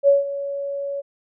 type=tone with ADSR envelope; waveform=sine; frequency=561 Hz; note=C#5; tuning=21 cents sharp; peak=-9 dBFS; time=0.03-1.02 s; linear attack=49 ms; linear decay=160 ms; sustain=-15 dB; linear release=26 ms; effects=none